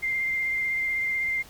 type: tone with vibrato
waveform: sine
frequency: 2098 Hz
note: C7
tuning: 4 cents sharp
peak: -24 dBFS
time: 0.02-1.43 s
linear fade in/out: 20 ms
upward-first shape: sine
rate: 16 Hz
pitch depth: 15 cents each way
effects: added 60 Hz sine -59 dBFS peak until 1.49 s + pink hiss -49 dBFS RMS until 1.49 s